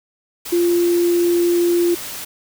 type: tone in noise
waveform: sine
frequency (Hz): 346.9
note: F4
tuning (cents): -12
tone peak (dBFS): -13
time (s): 0.52-1.95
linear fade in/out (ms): 10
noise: white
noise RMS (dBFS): -30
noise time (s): 0.45-2.25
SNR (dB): +14
effects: none